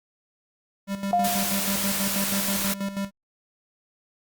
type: tone with tremolo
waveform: square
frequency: 197.5 Hz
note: G3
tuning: 13 cents sharp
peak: -26 dBFS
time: 0.87-3.11 s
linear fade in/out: 50 ms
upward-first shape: square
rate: 6.2 Hz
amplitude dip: 65%
type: tone with exponential decay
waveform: sine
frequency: 705 Hz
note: F5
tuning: 16 cents sharp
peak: -16 dBFS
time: 1.13-1.82 s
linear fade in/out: 1 ms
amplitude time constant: 150 ms
type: noise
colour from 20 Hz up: white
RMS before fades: -27 dBFS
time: 1.24-2.74 s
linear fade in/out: 5 ms
effects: Opus 48 kbps